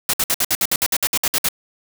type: noise bursts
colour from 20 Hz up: white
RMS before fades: -18 dBFS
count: 14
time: 0.09-1.487 s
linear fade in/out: 2 ms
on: 45 ms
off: 59 ms
effects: none